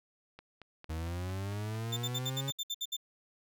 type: click train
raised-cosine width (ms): 0.3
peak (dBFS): -33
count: 7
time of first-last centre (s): 0.39-1.751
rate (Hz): 4.41
type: linear sweep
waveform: 40% pulse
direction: up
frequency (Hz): 77.78 to 138.59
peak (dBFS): -34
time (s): 0.89-2.51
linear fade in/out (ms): 10
type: tone bursts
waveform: 35% pulse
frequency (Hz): 3565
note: A7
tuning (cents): +22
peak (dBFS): -31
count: 10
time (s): 1.92-2.967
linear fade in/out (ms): 10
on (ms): 48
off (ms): 63
effects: none